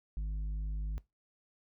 sine tone with tanh clipping, 51.6 Hz, G#1, 10 cents flat, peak -34 dBFS, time 0.17-0.98 s, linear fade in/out 0 ms, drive 6 dB, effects noise-tail reverb RT60 0.2 s tail -20 dB re dry

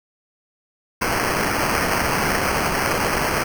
white noise with sample-and-hold, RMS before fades -21 dBFS, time 1.01-3.44 s, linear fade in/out 10 ms, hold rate 3675 Hz, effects none

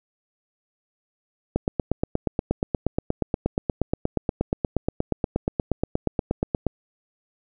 click train, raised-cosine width 2 ms, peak -8 dBFS, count 44, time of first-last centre 1.56-6.667 s, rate 8.42 Hz, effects none

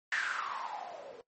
violet noise with low-pass filter sweep, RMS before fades -38 dBFS, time 0.12-1.21 s, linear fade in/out 0 ms, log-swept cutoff 1800 to 480 Hz, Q 7.7, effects noise-tail reverb RT60 0.1 s tail -17 dB re dry + MP3 32 kbps

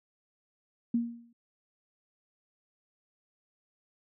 sine tone with exponential decay, 234.9 Hz, A#3, 13 cents sharp, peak -22 dBFS, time 0.94-1.33 s, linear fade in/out 5 ms, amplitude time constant 83 ms, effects none

